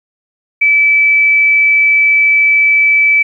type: tone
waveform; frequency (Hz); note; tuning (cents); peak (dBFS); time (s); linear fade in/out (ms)
sine; 2307; D7; -31; -6; 0.61-3.23; 10
effects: 8-bit